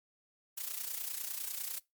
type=noise with amplitude modulation; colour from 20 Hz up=blue; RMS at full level=-36 dBFS; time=0.57-1.79 s; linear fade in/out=10 ms; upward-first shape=sine; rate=30 Hz; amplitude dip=70%; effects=noise-tail reverb RT60 0.2 s tail -22 dB re dry + MP3 96 kbps

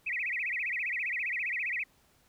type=tone with vibrato; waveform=sine; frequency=2217 Hz; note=C#7; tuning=in tune; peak=-30 dBFS; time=0.06-1.84 s; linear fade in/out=10 ms; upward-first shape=sine; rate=15 Hz; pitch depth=280 cents each way; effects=pink hiss -66 dBFS RMS until 2.28 s

